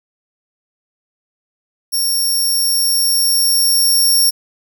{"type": "tone with level ramp", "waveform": "15% pulse", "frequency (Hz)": 5510, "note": "F8", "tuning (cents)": -24, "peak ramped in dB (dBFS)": [-9, -4], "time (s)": [1.92, 4.31], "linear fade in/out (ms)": 20, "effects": []}